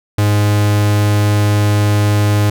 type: tone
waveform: 45% pulse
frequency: 103.83 Hz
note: G#2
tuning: in tune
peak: -10 dBFS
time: 0.18-2.5 s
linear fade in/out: 5 ms
effects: none